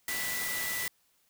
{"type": "tone in noise", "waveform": "sine", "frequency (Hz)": 1975.5, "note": "B6", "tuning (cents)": 0, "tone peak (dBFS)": -35, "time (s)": [0.08, 0.88], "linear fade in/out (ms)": 2, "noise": "white", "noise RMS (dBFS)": -35, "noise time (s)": [0.08, 0.88], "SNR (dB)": -3, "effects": ["white hiss -70 dBFS RMS until 1.29 s"]}